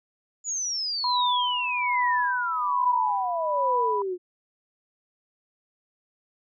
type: exponential sweep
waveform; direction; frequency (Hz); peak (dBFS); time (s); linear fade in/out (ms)
sine; down; 7000 to 351.1; -26; 0.44-4.18; 50
type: tone with tremolo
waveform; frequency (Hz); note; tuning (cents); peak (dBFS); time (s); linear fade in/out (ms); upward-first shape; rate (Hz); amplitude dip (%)
sine; 987.8; B5; 0; -21; 1.04-4.02; 2; sine; 1.2; 60
effects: none